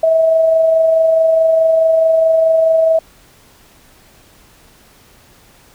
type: tone with amplitude modulation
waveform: sine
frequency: 648 Hz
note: E5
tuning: 30 cents flat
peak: -7 dBFS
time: 0.03-2.99 s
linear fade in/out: 5 ms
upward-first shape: sine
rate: 24.7 Hz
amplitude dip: 30%
effects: pink hiss -47 dBFS RMS until 5.74 s